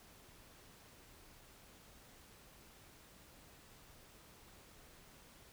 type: silence
effects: pink hiss -61 dBFS RMS until 5.52 s

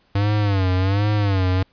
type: tone with vibrato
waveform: square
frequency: 98.5 Hz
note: G2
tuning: 9 cents sharp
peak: -17 dBFS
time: 0.15-1.63 s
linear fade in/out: 5 ms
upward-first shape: sine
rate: 1.3 Hz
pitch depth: 120 cents each way
effects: pink hiss -60 dBFS RMS until 1.72 s + resampled to 11025 Hz

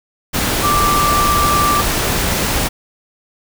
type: tone in noise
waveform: sine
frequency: 1174.7 Hz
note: D6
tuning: in tune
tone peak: -13 dBFS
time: 0.63-1.82 s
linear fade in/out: 20 ms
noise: pink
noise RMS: -17 dBFS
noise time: 0.33-2.69 s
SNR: +1 dB
effects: none

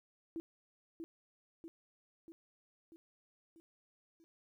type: tone with echo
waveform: sine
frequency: 329.6 Hz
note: E4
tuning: in tune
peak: -38 dBFS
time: 0.36-0.4 s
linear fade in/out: 0 ms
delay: 640 ms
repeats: 6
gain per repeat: -4 dB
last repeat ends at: 4.24 s
effects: 13-bit

